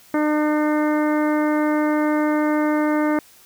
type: harmonic tone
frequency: 302.2 Hz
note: D4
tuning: 50 cents sharp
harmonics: 1 / 2 / 3 / 4 / 5 / 6 / 7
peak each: -18 / -24 / -28 / -30 / -32 / -34 / -35 dBFS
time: 0.14-3.19 s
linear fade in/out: 2 ms
effects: white hiss -50 dBFS RMS until 3.45 s